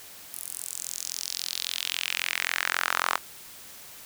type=tone with high-pass filter sweep; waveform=sawtooth; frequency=43.71 Hz; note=F1; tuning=2 cents sharp; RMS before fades=-31 dBFS; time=0.33-3.18 s; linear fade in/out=10 ms; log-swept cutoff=11000 to 1100 Hz; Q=2.5; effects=white hiss -46 dBFS RMS until 4.05 s